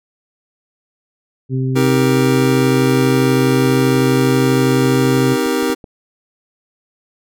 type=harmonic tone; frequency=130.81 Hz; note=C3; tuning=in tune; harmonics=1 / 2 / 3; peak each=-16 / -22 / -26 dBFS; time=1.49-5.37 s; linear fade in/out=50 ms
type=chord; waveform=square; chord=C minor seventh; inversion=none; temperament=just; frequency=261.6 / 314 / 392.4 / 470.9 Hz; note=C4 / Eb4 / G4 / Bb4; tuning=0 / +16 / +2 / +18 cents; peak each=-21 dBFS; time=1.75-5.75 s; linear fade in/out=20 ms
type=clicks; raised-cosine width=2 ms; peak=-21 dBFS; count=12; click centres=3.654 / 3.695 / 3.958 / 4.003 / 4.855 / 5.057 / 5.174 / 5.321 / 5.462 / 5.629 / 5.7 / 5.842 s
effects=none